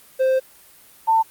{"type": "tone pair in turn", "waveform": ["triangle", "sine"], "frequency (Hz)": [523.3, 894.9], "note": ["C5", "A5"], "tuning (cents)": [0, 29], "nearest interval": "major sixth", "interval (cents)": 929, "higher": "second", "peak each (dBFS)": -13, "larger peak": "neither", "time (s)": [[0.19, 0.4], [1.07, 1.23]], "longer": "first", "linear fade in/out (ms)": 20, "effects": ["white hiss -49 dBFS RMS until 1.3 s", "Opus 32 kbps"]}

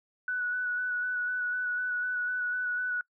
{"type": "tone with vibrato", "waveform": "sine", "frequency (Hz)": 1480, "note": "F#6", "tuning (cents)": 0, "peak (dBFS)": -28, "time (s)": [0.28, 3.01], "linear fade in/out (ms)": 2, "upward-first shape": "square", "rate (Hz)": 4, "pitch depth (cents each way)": 15, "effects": ["noise-tail reverb RT60 0.1 s tail -24 dB re dry"]}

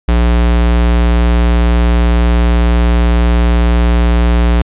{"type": "tone", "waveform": "square", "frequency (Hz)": 59, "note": "A#1", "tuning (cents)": 22, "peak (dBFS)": -8, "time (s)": [0.08, 4.62], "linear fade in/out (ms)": 5, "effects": ["resampled to 8000 Hz"]}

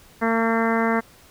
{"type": "harmonic tone", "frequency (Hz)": 227.2, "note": "A#3", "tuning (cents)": -44, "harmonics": [1, 2, 3, 4, 5, 6, 7, 8, 9], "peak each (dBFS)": [-22, -25, -27, -28, -29, -30, -30, -31, -32], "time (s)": [0.21, 1.01], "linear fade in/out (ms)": 20, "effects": ["pink hiss -51 dBFS RMS until 1.3 s"]}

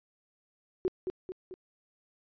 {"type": "tone with echo", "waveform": "sine", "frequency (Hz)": 370, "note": "F#4", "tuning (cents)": 0, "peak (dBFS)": -25, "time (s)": [0.85, 0.88], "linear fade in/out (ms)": 0, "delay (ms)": 220, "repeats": 3, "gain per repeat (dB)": -5, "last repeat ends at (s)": 1.54, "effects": ["resampled to 11025 Hz"]}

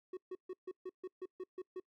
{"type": "tone bursts", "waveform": "triangle", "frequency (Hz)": 370, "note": "F#4", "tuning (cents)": 0, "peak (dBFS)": -38, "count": 10, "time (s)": [0.13, 1.8], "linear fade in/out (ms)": 5, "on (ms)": 41, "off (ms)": 140, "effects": ["noise-tail reverb RT60 0.1 s tail -26 dB re dry"]}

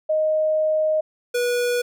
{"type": "tone pair in turn", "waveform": ["sine", "square"], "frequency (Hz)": [622.3, 486.4], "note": ["D#5", "B4"], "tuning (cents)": [0, -26], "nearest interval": "major third", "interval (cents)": 426, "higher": "first", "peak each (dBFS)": [-17, -20], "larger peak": "first", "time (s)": [[0.09, 1.01], [1.34, 1.82]], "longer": "first", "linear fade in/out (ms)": 10, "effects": []}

